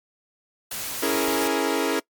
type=noise; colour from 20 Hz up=white; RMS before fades=-31 dBFS; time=0.71-1.48 s; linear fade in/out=5 ms
type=chord; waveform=sawtooth; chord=A# half-diminished seventh; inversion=first; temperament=equal; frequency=277.2 / 329.6 / 415.3 / 466.2 Hz; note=C#4 / E4 / G#4 / A#4; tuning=0 / 0 / 0 / 0 cents; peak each=-23 dBFS; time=1.02-2 s; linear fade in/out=10 ms
type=clicks; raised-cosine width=3 ms; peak=-36 / -30 dBFS; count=2; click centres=1.152 / 1.283 s
effects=noise-tail reverb RT60 0.1 s tail -23 dB re dry + MP3 96 kbps